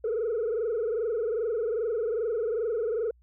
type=tone with frequency modulation; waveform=sine; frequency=452.2 Hz; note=A4; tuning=47 cents sharp; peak=-24 dBFS; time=0.04-3.11 s; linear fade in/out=5 ms; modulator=22.5 Hz; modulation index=1.5; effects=tanh soft clip ceiling -23 dBFS + added 60 Hz sine -57 dBFS peak until 3.22 s